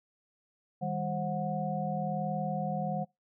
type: tone cluster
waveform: sine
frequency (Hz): 158.2 / 199.4 / 530 / 730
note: D#3 / G3 / C5 / F#5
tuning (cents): +29 / +30 / +22 / -24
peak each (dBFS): -35 / -36 / -39 / -34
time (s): 0.81-3.05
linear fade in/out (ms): 20
effects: noise-tail reverb RT60 0.2 s tail -24 dB re dry

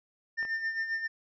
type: tone with tremolo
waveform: triangle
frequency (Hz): 1803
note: A6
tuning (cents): +42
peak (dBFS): -26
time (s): 0.37-1.08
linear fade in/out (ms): 20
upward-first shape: sine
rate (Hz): 7.5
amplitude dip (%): 60
type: clicks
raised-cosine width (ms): 0.5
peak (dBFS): -31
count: 2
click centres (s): 0.428 / 0.451
effects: resampled to 16000 Hz

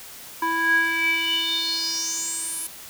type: tone with band-pass filter sweep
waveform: square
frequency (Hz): 329.6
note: E4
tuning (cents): 0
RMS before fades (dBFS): -24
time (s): 0.42-2.67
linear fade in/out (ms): 5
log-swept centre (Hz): 1200 to 11000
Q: 7.3
effects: white hiss -41 dBFS RMS until 2.89 s

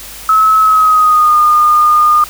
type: tone with pitch glide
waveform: sine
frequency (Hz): 1291 to 1218.5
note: E6 to D#6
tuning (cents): -37 to -37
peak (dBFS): -5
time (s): 0.29-2.24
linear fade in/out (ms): 2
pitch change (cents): -100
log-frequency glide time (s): 0.6-1.37
effects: added 50 Hz sine -38 dBFS peak until 2.29 s + white hiss -30 dBFS RMS until 2.29 s

